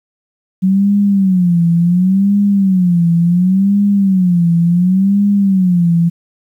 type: tone with vibrato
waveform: sine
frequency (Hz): 185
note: F#3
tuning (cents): 0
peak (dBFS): -8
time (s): 0.62-6.1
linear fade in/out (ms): 20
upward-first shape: sine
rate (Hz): 0.7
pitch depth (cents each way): 160
effects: 8-bit